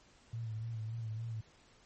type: tone with vibrato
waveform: sine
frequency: 112.3 Hz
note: A2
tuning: 36 cents sharp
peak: -37 dBFS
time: 0.33-1.41 s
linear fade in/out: 5 ms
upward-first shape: sine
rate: 3.5 Hz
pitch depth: 53 cents each way
effects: pink hiss -64 dBFS RMS until 1.85 s + MP3 32 kbps